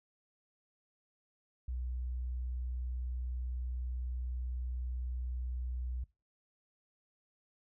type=tone; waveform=sine; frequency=62 Hz; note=B1; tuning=7 cents sharp; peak=-35 dBFS; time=1.68-6.04 s; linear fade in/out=5 ms; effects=noise-tail reverb RT60 0.3 s tail -22 dB re dry